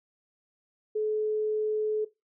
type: tone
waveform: sine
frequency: 429 Hz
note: A4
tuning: 44 cents flat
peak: -25 dBFS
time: 0.95-2.05 s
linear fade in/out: 10 ms
effects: noise-tail reverb RT60 0.2 s tail -17 dB re dry